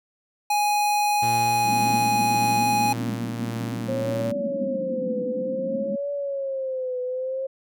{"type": "tone", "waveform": "square", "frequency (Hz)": 830.6, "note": "G#5", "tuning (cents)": 0, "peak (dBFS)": -20, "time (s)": [0.5, 2.93], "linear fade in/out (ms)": 5}
{"type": "tone with tremolo", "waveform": "sawtooth", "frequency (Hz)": 116.54, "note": "A#2", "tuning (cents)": 0, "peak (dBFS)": -24, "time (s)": [1.22, 4.32], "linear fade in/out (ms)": 10, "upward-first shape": "sine", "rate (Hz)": 1.8, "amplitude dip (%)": 25}
{"type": "band-pass noise", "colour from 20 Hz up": "pink", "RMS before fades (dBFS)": -31, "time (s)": [1.65, 5.96], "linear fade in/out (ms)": 10, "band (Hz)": [200, 270], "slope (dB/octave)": 48}
{"type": "tone with vibrato", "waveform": "sine", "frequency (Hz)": 535, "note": "C5", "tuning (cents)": 38, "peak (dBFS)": -25, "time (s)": [3.88, 7.47], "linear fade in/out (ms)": 10, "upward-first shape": "triangle", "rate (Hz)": 0.56, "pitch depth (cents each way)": 120}
{"effects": []}